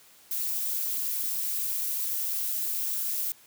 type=noise with amplitude modulation; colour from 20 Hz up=violet; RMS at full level=-27 dBFS; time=0.31-3.32 s; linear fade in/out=2 ms; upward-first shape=sine; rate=284 Hz; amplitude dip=65%; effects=white hiss -56 dBFS RMS until 3.46 s + high-pass 80 Hz 12 dB/octave